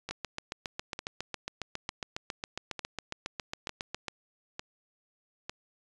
two click trains, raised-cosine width 0.2 ms, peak -17 / -19 dBFS, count 30 / 7, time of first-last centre 0.11-4.083 / 0.09-5.495 s, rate 7.3 / 1.11 Hz, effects resampled to 22050 Hz

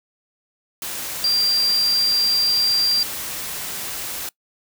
sine tone in noise, 4725 Hz, D8, 10 cents sharp, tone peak -16 dBFS, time 1.24-3.03 s, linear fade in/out 2 ms, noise white, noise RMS -29 dBFS, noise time 0.82-4.29 s, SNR +10 dB, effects noise-tail reverb RT60 0.1 s tail -23 dB re dry

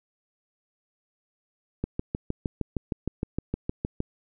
click train, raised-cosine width 3 ms, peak -14 dBFS, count 15, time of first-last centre 1.84-4.004 s, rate 6.47 Hz, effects none

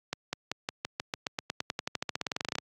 accelerating click train, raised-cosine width 0.2 ms, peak -13 dBFS, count 28, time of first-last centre 0.13-2.584 s, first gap 200 ms, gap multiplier 0.93, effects high-pass 100 Hz 12 dB/octave + Opus 48 kbps

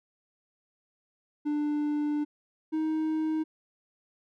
triangle tone pair in turn, 296.4 / 314 Hz, D4 / D#4, +16 / +16 cents, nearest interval minor second, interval 100 cents, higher second, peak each -24 dBFS, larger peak neither, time 1.45-2.25 / 2.72-3.44 s, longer first, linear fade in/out 20 ms, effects none

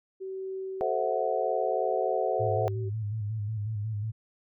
sine tone with tremolo, 381.2 Hz, G4, 48 cents flat, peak -32 dBFS, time 0.2-2.9 s, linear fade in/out 20 ms, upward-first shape triangle, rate 0.69 Hz, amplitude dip 45%
sine chord, F# half-diminished seventh, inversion first, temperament equal with one note detuned, 440 / 523.3 / 656.6 / 740 Hz, A4 / C5 / E5 / F#5, 0 / 0 / -7 / 0 cents, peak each -31 dBFS, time 0.81-2.68 s, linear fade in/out 0 ms
sine tone with vibrato, 106.8 Hz, G#2, 49 cents sharp, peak -29 dBFS, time 2.39-4.12 s, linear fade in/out 20 ms, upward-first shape square, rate 5.5 Hz, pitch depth 58 cents each way
effects none

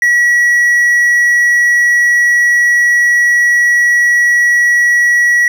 triangle tone, 1928 Hz, B6, 42 cents flat, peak -5 dBFS, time 0.02-5.48 s, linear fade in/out 2 ms, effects none

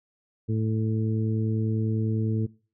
harmonic tone, 110 Hz, A2, in tune, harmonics 1 / 2 / 3 / 4, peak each -24 / -30 / -34 / -36 dBFS, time 0.48-2.47 s, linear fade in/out 20 ms, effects noise-tail reverb RT60 0.4 s tail -23 dB re dry

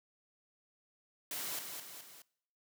white noise with echo, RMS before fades -40 dBFS, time 1.31-1.59 s, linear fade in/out 2 ms, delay 210 ms, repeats 3, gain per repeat -5 dB, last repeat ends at 2.22 s, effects noise-tail reverb RT60 0.7 s tail -23 dB re dry + high-pass 150 Hz 12 dB/octave

